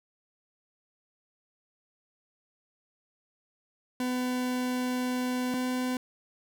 40% pulse tone pair in turn, 251 / 252.9 Hz, B3 / B3, +28 / +41 cents, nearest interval unison, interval 13 cents, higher second, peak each -27 dBFS, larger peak neither, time 4-5.54 / 5.54-5.97 s, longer first, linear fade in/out 2 ms, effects none

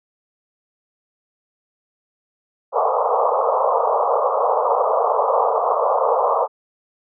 pink band-pass noise, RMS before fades -18 dBFS, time 2.72-6.48 s, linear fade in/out 50 ms, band 450 to 1200 Hz, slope 96 dB/octave, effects none

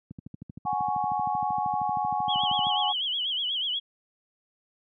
click train, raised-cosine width 5 ms, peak -23 dBFS, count 34, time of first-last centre 0.11-2.668 s, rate 12.9 Hz
sine chord, F# suspended second, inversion none, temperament equal, 740 / 830.6 / 1108.7 Hz, F#5 / G#5 / C#6, 0 / 0 / 0 cents, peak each -30 / -27 / -33 dBFS, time 0.65-2.93 s, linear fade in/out 20 ms
sine tone with vibrato, 3136 Hz, G7, in tune, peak -26 dBFS, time 2.28-3.8 s, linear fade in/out 20 ms, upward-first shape sine, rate 8.2 Hz, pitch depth 120 cents each way
effects high-pass 150 Hz 12 dB/octave

